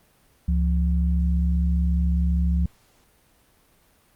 sine tone pair together, 69.29 / 174.61 Hz, C#2 / F3, 0 / 0 cents, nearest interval octave + major third, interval 1600 cents, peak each -19 / -25 dBFS, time 0.48-2.66 s, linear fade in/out 5 ms, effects pink hiss -60 dBFS RMS until 4.15 s + Opus 32 kbps

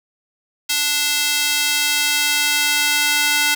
square tone with high-pass filter sweep, 293.7 Hz, D4, in tune, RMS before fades -18 dBFS, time 0.69-3.55 s, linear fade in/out 10 ms, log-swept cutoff 3200 to 1900 Hz, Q 0.93, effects none

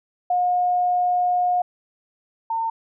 sine tone pair in turn, 718 / 906.6 Hz, F5 / A#5, +48 / -48 cents, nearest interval major third, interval 404 cents, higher second, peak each -17 / -21 dBFS, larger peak first, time 0.3-1.62 / 2.5-2.7 s, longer first, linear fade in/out 5 ms, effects none

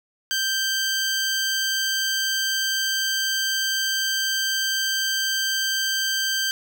15% pulse tone, 1567 Hz, G6, 1 cent flat, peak -15 dBFS, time 0.31-6.51 s, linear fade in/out 0 ms, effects none

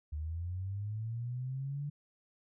sine linear sweep, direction up, 73.42 to 146.83 Hz, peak -35 dBFS, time 0.12-1.9 s, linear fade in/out 10 ms, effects none

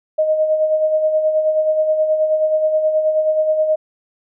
sine tone with tremolo, 622.3 Hz, D#5, in tune, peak -11 dBFS, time 0.18-3.76 s, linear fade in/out 10 ms, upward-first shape sine, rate 9.4 Hz, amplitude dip 50%, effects none

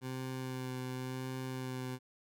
20% pulse tone with vibrato, 129 Hz, C3, 24 cents flat, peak -33 dBFS, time 0.01-1.99 s, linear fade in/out 50 ms, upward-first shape sine, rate 0.92 Hz, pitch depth 15 cents each way, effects none

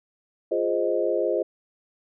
sine chord, F minor seventh, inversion none, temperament equal, 349.2 / 415.3 / 523.3 / 622.3 Hz, F4 / Ab4 / C5 / Eb5, 0 / 0 / 0 / 0 cents, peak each -27 / -27 / -26 / -27 dBFS, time 0.51-1.43 s, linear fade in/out 10 ms, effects none

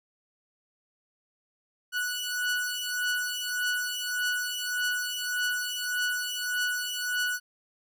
sawtooth beating tone pair, 1473 / 1474.7 Hz, F#6 / F#6, -8 / -6 cents, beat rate 1.7 Hz, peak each -28 / -27 dBFS, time 1.92-7.4 s, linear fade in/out 50 ms, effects none

